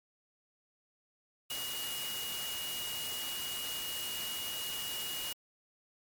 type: tone in noise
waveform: sine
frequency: 2883 Hz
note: F#7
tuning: 46 cents flat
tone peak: -39 dBFS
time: 1.5-5.33 s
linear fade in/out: 5 ms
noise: white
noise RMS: -40 dBFS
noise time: 1.5-5.33 s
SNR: -2 dB
effects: MP3 96 kbps